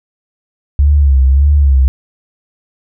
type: tone with vibrato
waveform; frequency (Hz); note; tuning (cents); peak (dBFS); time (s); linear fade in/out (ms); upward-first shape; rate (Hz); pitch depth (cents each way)
sine; 69.3; C#2; 0; -5; 0.79-1.88; 0; sine; 1.7; 93
effects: none